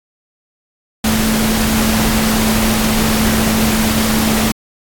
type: tone in noise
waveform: sine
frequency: 219.5 Hz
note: A3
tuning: 4 cents flat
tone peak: -14 dBFS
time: 1.04-4.52 s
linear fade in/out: 5 ms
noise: pink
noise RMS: -17 dBFS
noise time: 1.04-4.52 s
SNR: 0 dB
effects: AAC 64 kbps